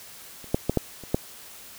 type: clicks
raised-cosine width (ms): 2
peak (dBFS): -30 / -7 / -8 / -7 / -27 / -7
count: 6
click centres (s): 0.443 / 0.545 / 0.696 / 0.773 / 1.037 / 1.145
effects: white hiss -45 dBFS RMS until 1.78 s